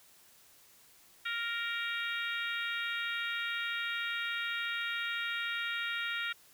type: harmonic tone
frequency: 466.2 Hz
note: A#4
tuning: in tune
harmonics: 3 / 4 / 5 / 6 / 7 / 8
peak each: -37 / -39 / -40 / -43 / -44 / -43 dBFS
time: 1.25-6.33 s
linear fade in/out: 10 ms
effects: white hiss -61 dBFS RMS until 6.53 s